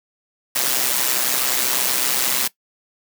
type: noise with amplitude modulation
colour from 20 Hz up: white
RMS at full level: -17 dBFS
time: 0.55-2.48 s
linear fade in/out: 10 ms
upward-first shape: sine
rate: 128 Hz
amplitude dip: 65%
effects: noise-tail reverb RT60 0.1 s tail -19 dB re dry + high-pass 200 Hz 12 dB/octave